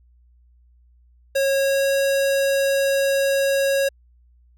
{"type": "tone with pitch glide", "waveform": "square", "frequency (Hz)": [546, 549.5], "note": ["C#5", "C#5"], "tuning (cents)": [-26, -15], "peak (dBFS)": -18, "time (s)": [1.35, 3.89], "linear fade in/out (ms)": 10, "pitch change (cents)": 11, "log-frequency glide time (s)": [1.53, 1.93], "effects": ["added 60 Hz sine -52 dBFS peak until 4.57 s"]}